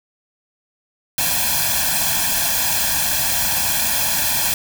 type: noise with comb filter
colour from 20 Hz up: white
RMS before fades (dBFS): -19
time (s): 1.18-4.54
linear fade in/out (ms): 2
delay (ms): 1.2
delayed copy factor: +0.9
effects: none